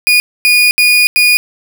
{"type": "tone bursts at uneven times", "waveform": "35% pulse", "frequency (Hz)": 2454, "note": "D#7", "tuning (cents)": -25, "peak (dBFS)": -4, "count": 4, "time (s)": [[0.07, 0.2], [0.45, 0.71], [0.78, 1.07], [1.16, 1.37]], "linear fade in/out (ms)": 0, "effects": []}